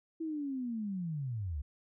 sine linear sweep, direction down, 329.6 to 64.6 Hz, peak -34 dBFS, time 0.2-1.62 s, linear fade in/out 10 ms, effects none

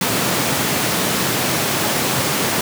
pink high-pass noise, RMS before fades -19 dBFS, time 0.01-2.61 s, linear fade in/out 2 ms, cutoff 120 Hz, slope 24 dB/octave, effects none

